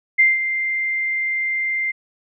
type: tone with ADSR envelope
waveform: sine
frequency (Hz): 2093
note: C7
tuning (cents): 0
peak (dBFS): -9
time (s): 0.18-1.92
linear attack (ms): 18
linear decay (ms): 180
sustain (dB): -10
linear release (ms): 16
effects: none